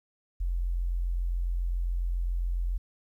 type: tone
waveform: sine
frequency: 43.65 Hz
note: F1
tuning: in tune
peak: -26 dBFS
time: 0.4-2.78 s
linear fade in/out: 10 ms
effects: 11-bit